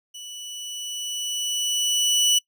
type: tone with level ramp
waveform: 25% pulse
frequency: 2960 Hz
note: F#7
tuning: in tune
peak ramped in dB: -33 to -12 dBFS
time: 0.14-2.39 s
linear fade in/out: 10 ms
effects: noise-tail reverb RT60 0.1 s tail -24 dB re dry